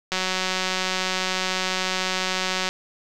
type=click train; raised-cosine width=0.2 ms; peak=-7 dBFS; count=479; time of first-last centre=0.12-2.69 s; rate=186 Hz; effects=none